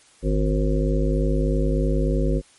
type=harmonic tone with a mistuned harmonic; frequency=51.6 Hz; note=G#1; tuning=10 cents flat; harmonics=1 / 3 / 5 / 7 / 9 / 10; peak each=-20 / -25 / -27 / -28 / -30 / -30 dBFS; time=0.22-2.42 s; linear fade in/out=50 ms; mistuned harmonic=10; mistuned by=+60 cents; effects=white hiss -54 dBFS RMS until 2.58 s + MP3 48 kbps